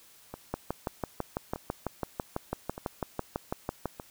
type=two click trains; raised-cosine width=1 ms; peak=-24 / -16 dBFS; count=4 / 21; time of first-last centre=0.34-3.999 / 0.54-3.857 s; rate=0.82 / 6.03 Hz; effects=white hiss -57 dBFS RMS until 4.1 s